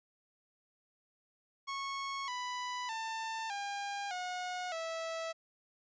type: tone with pitch steps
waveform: sawtooth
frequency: 1100 / 991.4 / 893.5 / 805.2 / 725.7 / 654.1 Hz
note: C#6 / B5 / A5 / G5 / F#5 / E5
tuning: -14 / +6 / +26 / +46 / -34 / -14 cents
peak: -33 dBFS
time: 1.67-5.33 s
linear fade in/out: 20 ms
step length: 610 ms
effects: resampled to 16000 Hz